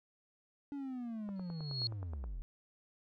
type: linear sweep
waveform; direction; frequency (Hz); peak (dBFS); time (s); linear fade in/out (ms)
triangle; down; 287.9 to 34.65; -37; 0.72-2.42; 0
type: click train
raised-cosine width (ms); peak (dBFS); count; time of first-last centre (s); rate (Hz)
1; -35; 10; 1.29-2.24; 9.47
type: tone with exponential growth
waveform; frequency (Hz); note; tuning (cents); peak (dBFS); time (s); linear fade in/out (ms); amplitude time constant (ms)
sine; 4314; C#8; -48; -31; 1.36-1.87; 1; 110
effects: none